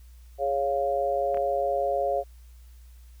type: chord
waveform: sine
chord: Db major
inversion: second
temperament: equal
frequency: 415.3 / 554.4 / 698.5 Hz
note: Ab4 / Db5 / F5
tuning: 0 / 0 / 0 cents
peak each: -31 / -26 / -27 dBFS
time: 0.38-2.24 s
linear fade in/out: 50 ms
type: clicks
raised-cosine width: 0.5 ms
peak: -26 dBFS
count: 2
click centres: 1.345 / 1.372 s
effects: added 60 Hz sine -46 dBFS peak until 3.2 s + white hiss -63 dBFS RMS until 3.2 s